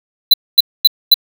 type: tone bursts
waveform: square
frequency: 4000 Hz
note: B7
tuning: 21 cents sharp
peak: -3 dBFS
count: 4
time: 0.31-1.142 s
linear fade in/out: 5 ms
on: 28 ms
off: 240 ms
effects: none